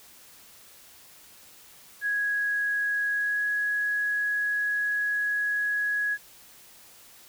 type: tone with pitch glide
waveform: sine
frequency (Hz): 1661.2 to 1671.8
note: G#6 to G#6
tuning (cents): 0 to +11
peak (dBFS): -24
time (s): 2.01-6.18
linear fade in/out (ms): 50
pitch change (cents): +11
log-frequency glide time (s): 3.12-3.44
effects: white hiss -52 dBFS RMS until 7.28 s